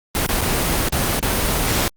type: noise with dropouts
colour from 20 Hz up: pink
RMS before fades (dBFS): -19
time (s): 0.15-1.88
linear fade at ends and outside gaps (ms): 0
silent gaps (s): 0.264-0.29 / 0.409-0.415 / 0.886-0.924 / 1.194-1.227
effects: Opus 24 kbps